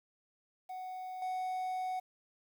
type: tone with level steps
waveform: triangle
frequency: 742 Hz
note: F#5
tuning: 5 cents sharp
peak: -38 / -32 dBFS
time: 0.69-2 s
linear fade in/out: 10 ms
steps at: 1.22 s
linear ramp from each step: 2 ms
effects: 10-bit